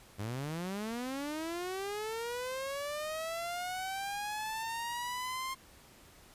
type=linear sweep; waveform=sawtooth; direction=up; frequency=96.9 to 1063 Hz; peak=-32 dBFS; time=0.18-5.55 s; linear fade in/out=20 ms; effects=pink hiss -58 dBFS RMS until 6.34 s + resampled to 32000 Hz